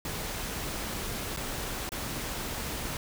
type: noise with dropouts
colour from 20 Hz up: pink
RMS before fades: -35 dBFS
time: 0.05-2.97 s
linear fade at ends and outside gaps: 2 ms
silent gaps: 1.364-1.371 / 1.892-1.919 s
effects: none